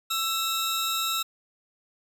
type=tone pair together; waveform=sawtooth; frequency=1329 / 3785 Hz; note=E6 / A#7; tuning=+14 / +26 cents; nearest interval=octave + tritone; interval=1812 cents; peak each=-25 dBFS; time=0.1-1.23 s; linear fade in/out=10 ms; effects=none